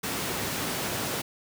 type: high-pass noise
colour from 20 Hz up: pink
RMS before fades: -31 dBFS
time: 0.03-1.22 s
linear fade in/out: 10 ms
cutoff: 130 Hz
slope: 12 dB/octave
effects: none